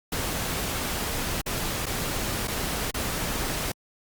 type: noise with dropouts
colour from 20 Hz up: pink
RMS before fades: -29 dBFS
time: 0.12-3.72 s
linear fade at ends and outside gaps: 5 ms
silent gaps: 1.415-1.461 / 1.858-1.865 / 2.474-2.48 / 2.91-2.942 s
effects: Opus 48 kbps